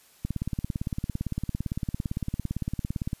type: click train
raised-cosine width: 5 ms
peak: -16 dBFS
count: 52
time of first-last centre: 0.25-3.131 s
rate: 17.7 Hz
effects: white hiss -58 dBFS RMS until 3.2 s + resampled to 32000 Hz